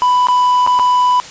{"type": "tone with dropouts", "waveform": "triangle", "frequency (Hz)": 993, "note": "B5", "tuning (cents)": 9, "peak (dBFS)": -7, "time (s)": [0.02, 1.2], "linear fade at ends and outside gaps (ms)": 0, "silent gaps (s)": [[0.27, 0.285], [0.665, 0.674], [0.79, 0.796]], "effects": ["white hiss -32 dBFS RMS until 1.3 s", "resampled to 16000 Hz"]}